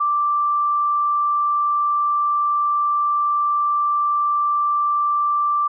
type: tone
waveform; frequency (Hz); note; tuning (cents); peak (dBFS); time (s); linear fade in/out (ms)
sine; 1174.7; D6; 0; -16; 0-5.68; 10
effects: none